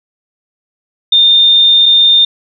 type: tone pair in turn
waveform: sine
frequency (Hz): 3624 / 3624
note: A#7 / A#7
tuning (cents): -50 / -50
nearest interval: unison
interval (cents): 0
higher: neither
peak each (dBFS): -4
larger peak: neither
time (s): 1.12-1.86 / 1.86-2.25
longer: first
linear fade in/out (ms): 5
effects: none